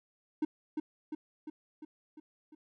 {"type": "tone with echo", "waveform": "triangle", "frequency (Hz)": 306.7, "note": "D#4", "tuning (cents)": -25, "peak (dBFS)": -25, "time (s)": [0.42, 0.45], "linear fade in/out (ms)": 5, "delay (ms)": 350, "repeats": 6, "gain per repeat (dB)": -4, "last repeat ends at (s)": 2.55, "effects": []}